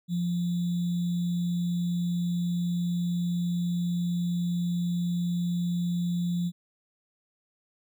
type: tone with sample-and-hold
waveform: sine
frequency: 174.6 Hz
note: F3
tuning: in tune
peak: -25 dBFS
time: 0.08-6.52 s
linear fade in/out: 50 ms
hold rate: 3675 Hz
effects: none